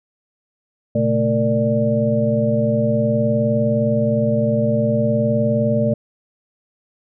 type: tone cluster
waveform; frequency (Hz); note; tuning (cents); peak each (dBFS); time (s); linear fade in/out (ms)
sine; 118.5 / 138 / 221.3 / 458.3 / 588; A#2 / C#3 / A3 / A#4 / D5; +29 / -7 / +10 / -29 / +2; -21 / -27 / -19 / -25 / -19; 0.95-5.94; 5
effects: none